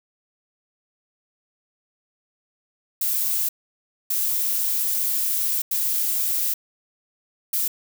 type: noise bursts at uneven times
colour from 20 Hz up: violet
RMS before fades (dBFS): -23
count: 4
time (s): 3.01-3.49 / 4.1-5.62 / 5.71-6.54 / 7.53-7.68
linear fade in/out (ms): 5
effects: none